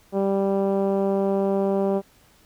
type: tone with low-pass filter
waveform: 10% pulse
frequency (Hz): 196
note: G3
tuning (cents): 0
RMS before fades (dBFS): -22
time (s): 0.12-2.02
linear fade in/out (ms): 50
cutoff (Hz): 520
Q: 1.2
effects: pink hiss -57 dBFS RMS until 2.45 s